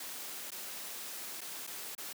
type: noise with dropouts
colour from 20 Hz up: white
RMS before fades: -43 dBFS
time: 0-2.13 s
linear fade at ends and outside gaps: 5 ms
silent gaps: 0.506-0.517 / 1.408-1.414 / 1.668-1.673 / 1.951-1.979 s
effects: high-pass 200 Hz 12 dB/octave